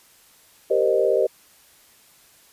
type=chord; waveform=sine; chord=C minor seventh; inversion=second; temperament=equal with one note detuned; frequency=392 / 466.2 / 523.3 / 614.8 Hz; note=G4 / Bb4 / C5 / Eb5; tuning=0 / 0 / 0 / -21 cents; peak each=-22 dBFS; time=0.7-1.27 s; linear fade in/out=10 ms; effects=white hiss -54 dBFS RMS until 2.52 s + resampled to 32000 Hz